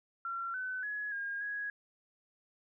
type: tone with pitch steps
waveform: sine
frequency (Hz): 1366 / 1512 / 1685 / 1620 / 1662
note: F6 / F#6 / G#6 / G#6 / G#6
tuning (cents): -39 / +37 / +25 / -43 / +1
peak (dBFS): -35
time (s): 0.25-1.7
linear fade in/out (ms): 2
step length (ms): 290
effects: none